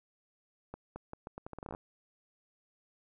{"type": "accelerating click train", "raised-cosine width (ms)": 1, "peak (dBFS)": -28, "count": 15, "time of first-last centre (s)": [0.74, 1.749], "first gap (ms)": 220, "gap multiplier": 0.79, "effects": []}